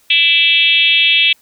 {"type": "tone with frequency modulation", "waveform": "sine", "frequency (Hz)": 2960, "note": "F#7", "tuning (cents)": 0, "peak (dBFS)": -8, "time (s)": [0.1, 1.33], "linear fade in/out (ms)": 5, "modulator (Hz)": 316, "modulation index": 1.9, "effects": ["white hiss -53 dBFS RMS until 1.41 s"]}